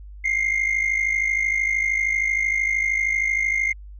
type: tone pair together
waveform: sine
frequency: 2089 / 2142 Hz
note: C7 / C7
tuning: -3 / +40 cents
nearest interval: unison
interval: 43 cents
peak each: -20 dBFS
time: 0.24-3.73 s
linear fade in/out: 10 ms
effects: tanh soft clip ceiling -16 dBFS + added 50 Hz sine -37 dBFS peak until 3.99 s